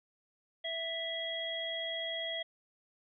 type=harmonic tone; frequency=659 Hz; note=E5; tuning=1 cent flat; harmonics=1 / 3 / 5; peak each=-40 / -41 / -37 dBFS; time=0.64-2.43 s; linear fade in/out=10 ms; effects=none